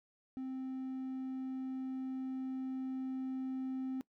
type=tone with level ramp; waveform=triangle; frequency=261.6 Hz; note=C4; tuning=in tune; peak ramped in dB=-36 to -33 dBFS; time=0.37-4.01 s; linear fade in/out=0 ms; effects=noise-tail reverb RT60 0.1 s tail -22 dB re dry + tanh soft clip ceiling -30 dBFS